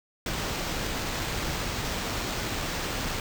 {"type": "noise with sample-and-hold", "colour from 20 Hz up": "pink", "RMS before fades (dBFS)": -31, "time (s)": [0.26, 3.2], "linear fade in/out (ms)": 2, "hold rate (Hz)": 11025, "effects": []}